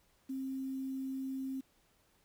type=tone with quantisation; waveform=sine; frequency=265.7 Hz; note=C4; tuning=27 cents sharp; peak=-36 dBFS; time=0.29-1.61 s; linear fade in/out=10 ms; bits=10; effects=pink hiss -71 dBFS RMS until 2.24 s